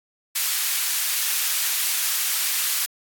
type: high-pass noise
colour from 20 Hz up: white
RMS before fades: -23 dBFS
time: 0.35-2.86 s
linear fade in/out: 10 ms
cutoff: 1500 Hz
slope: 12 dB/octave
effects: AAC 64 kbps